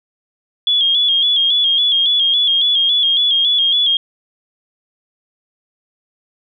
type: tone with vibrato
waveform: sine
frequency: 3327 Hz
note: G#7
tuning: 2 cents sharp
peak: -11 dBFS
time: 0.67-3.97 s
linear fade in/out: 2 ms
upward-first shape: square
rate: 3.6 Hz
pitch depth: 48 cents each way
effects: none